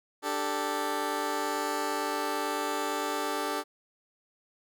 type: chord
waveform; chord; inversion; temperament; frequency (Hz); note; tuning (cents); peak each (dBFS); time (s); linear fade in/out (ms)
15% pulse; D suspended fourth; none; just; 293.7 / 391.6 / 440.5; D4 / G4 / A4; 0 / -2 / +2; -28; 0.22-3.64; 50
effects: none